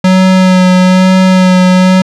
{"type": "tone with vibrato", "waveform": "square", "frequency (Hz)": 185.2, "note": "F#3", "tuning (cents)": 2, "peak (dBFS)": -4, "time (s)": [0.04, 2.02], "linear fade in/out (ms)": 5, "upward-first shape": "sine", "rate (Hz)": 1.1, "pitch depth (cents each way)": 18, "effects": ["low-pass 6000 Hz 12 dB/octave"]}